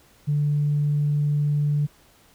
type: tone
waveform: sine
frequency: 146.83 Hz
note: D3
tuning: in tune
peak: -18 dBFS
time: 0.27-1.87 s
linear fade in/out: 20 ms
effects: tanh soft clip ceiling -14 dBFS + pink hiss -56 dBFS RMS until 2.34 s